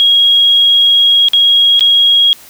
sine tone with dropouts, 3292 Hz, G#7, 16 cents flat, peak -5 dBFS, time 0-2.33 s, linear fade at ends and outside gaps 0 ms, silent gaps 1.285-1.334 / 1.794-1.808 s, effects white hiss -38 dBFS RMS until 2.49 s

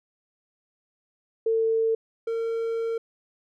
sine / triangle tone pair in turn, 449.3 / 456.4 Hz, A4 / A#4, +36 / -37 cents, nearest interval unison, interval 27 cents, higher second, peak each -20 / -23 dBFS, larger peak first, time 1.46-1.95 / 2.27-2.98 s, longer second, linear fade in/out 5 ms, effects none

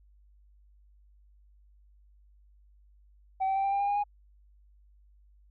sine tone with pitch steps, 765 / 773 / 781.1 / 789.2 / 797.5 / 805.8 / 814.2 / 822.8 Hz, G5 / G5 / G5 / G5 / G5 / G5 / G#5 / G#5, -42 / -24 / -6 / +11 / +30 / +48 / -35 / -16 cents, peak -23 dBFS, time 3.4-4.04 s, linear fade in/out 20 ms, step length 80 ms, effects tanh soft clip ceiling -24 dBFS + added 50 Hz sine -57 dBFS peak until 5.5 s

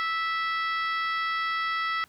harmonic tone, 656 Hz, E5, 9 cents flat, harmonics 2 / 3 / 4 / 5 / 6 / 7 / 8, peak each -28 / -30 / -42 / -39 / -45 / -44 / -45 dBFS, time 0-2.04 s, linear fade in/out 0 ms, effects pink hiss -60 dBFS RMS until 2.08 s

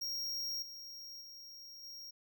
square tone with level steps, 5588 Hz, F8, in tune, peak -37 / -47 / -50 / -47 dBFS, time 0.01-2.11 s, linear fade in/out 10 ms, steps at 0.62 / 1.21 / 1.83 s, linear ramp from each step 5 ms, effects none

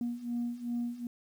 sine beating tone pair, 237.3 / 239.9 Hz, A#3 / A#3, +31 / +50 cents, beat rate 2.6 Hz, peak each -36 / -33 dBFS, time 0.01-1.07 s, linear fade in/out 2 ms, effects tanh soft clip ceiling -27 dBFS + 10-bit

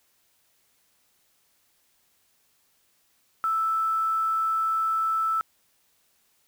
sine tone with quantisation, 1318.5 Hz, E6, in tune, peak -22 dBFS, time 3.44-5.41 s, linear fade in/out 0 ms, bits 8, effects white hiss -67 dBFS RMS until 6.47 s

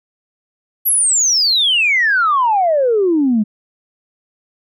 sine exponential sweep, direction down, 11970 to 203 Hz, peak -10 dBFS, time 0.85-3.44 s, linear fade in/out 20 ms, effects tanh soft clip ceiling -6 dBFS

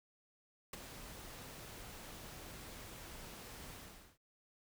pink noise with ADSR envelope, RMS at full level -42 dBFS, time 0.73-4.18 s, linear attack 4 ms, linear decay 20 ms, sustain -9 dB, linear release 430 ms, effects none

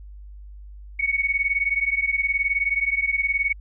sine beating tone pair, 2217 / 2236 Hz, C#7 / C#7, 0 / +14 cents, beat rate 19 Hz, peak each -23 dBFS, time 0.99-3.53 s, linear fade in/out 10 ms, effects added 50 Hz sine -38 dBFS peak until 3.6 s

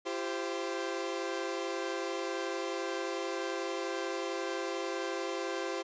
sawtooth chord, F suspended second, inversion none, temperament equal with one note detuned, 340.7 / 392 / 523.3 Hz, F4 / G4 / C5, -43 / 0 / 0 cents, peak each -34 dBFS, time 0.05-5.83 s, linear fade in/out 20 ms, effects resampled to 16000 Hz

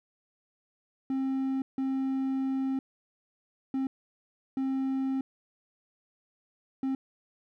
triangle tone bursts at uneven times, 266.4 Hz, C4, 31 cents sharp, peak -25 dBFS, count 5, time 1.1-1.62 / 1.78-2.79 / 3.74-3.87 / 4.57-5.21 / 6.83-6.95 s, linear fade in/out 2 ms, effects none

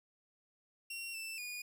sawtooth tone with pitch steps, 2739 / 2661 / 2449 Hz, F7 / E7 / D#7, -34 / +16 / -28 cents, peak -38 dBFS, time 0.9-1.62 s, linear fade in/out 5 ms, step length 240 ms, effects 12-bit

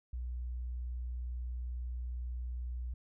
sine tone, 61.1 Hz, B1, 18 cents flat, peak -36 dBFS, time 0.13-2.94 s, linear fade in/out 5 ms, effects none

